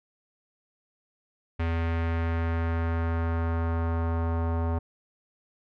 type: tone with low-pass filter sweep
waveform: square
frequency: 83 Hz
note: E2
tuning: 12 cents sharp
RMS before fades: -27 dBFS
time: 1.59-4.79 s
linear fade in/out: 10 ms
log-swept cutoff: 2300 to 970 Hz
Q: 1.6
effects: none